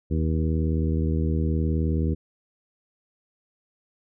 harmonic tone with a mistuned harmonic, 79.2 Hz, D#2, 31 cents sharp, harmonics 1 / 2 / 3 / 4 / 5 / 6, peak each -23 / -27 / -30 / -32 / -35 / -37 dBFS, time 0.1-2.15 s, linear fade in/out 20 ms, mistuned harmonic 6, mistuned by +17 cents, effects none

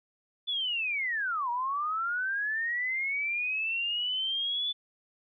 sine linear two-way sweep, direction down then up, 3491 to 938 to 3491 Hz, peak -28 dBFS, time 0.47-4.73 s, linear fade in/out 20 ms, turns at 1.5 s, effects none

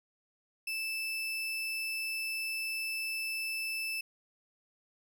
35% pulse tone, 2637 Hz, E7, in tune, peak -32 dBFS, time 0.67-4.01 s, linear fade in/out 5 ms, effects none

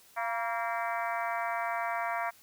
harmonic tone with a mistuned harmonic, 230 Hz, A#3, 23 cents flat, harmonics 3 / 4 / 5 / 6 / 7 / 8 / 9 / 10, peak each -34 / -36 / -38 / -40 / -41 / -42 / -43 / -44 dBFS, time 0.16-2.31 s, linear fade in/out 20 ms, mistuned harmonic 4, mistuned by +52 cents, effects white hiss -59 dBFS RMS until 2.42 s

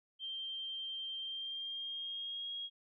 sine tone with pitch glide, 3155 to 3281 Hz, G7 to G#7, +10 to -22 cents, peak -39 dBFS, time 0.19-2.7 s, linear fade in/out 50 ms, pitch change +68 cents, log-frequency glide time 1.19-2.51 s, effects none

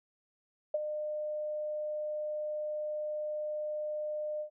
sine tone with ADSR envelope, 605 Hz, D#5, 49 cents flat, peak -25 dBFS, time 0.74-4.5 s, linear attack 5 ms, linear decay 29 ms, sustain -8 dB, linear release 95 ms, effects none

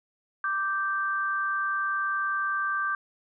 sine tone pair together, 1174.7 / 1565 Hz, D6 / G6, 0 / -3 cents, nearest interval perfect fourth, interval 497 cents, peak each -28 dBFS, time 0.44-2.95 s, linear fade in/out 2 ms, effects none

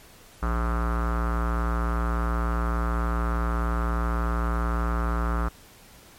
square tone with low-pass filter, 58.27 Hz, A#1, in tune, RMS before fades -25 dBFS, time 0.42-5.49 s, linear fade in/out 10 ms, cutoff 1300 Hz, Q 5.6, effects pink hiss -51 dBFS RMS until 6.18 s + MP3 64 kbps

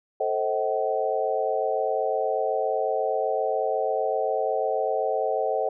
sine chord, A diminished seventh, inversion none, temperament just, 440 / 528 / 633.6 / 760.3 Hz, A4 / C5 / Eb5 / Gb5, 0 / +16 / +31 / +47 cents, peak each -28 dBFS, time 0.2-5.69 s, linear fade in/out 5 ms, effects none

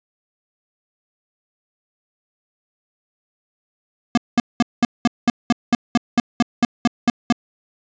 square tone bursts, 238 Hz, A#3, 36 cents sharp, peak -12 dBFS, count 15, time 4.15-7.325 s, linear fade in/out 2 ms, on 25 ms, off 200 ms, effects resampled to 16000 Hz + 8-bit

